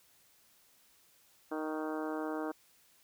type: harmonic tone with a mistuned harmonic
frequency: 155.56 Hz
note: D#3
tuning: in tune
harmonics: 2 / 3 / 4 / 5 / 6 / 7 / 8 / 9 / 10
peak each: -37 / -41 / -43 / -45 / -47 / -48 / -49 / -50 / -51 dBFS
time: 1.51-2.52 s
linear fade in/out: 10 ms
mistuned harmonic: 7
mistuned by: +21 cents
effects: white hiss -66 dBFS RMS until 3.03 s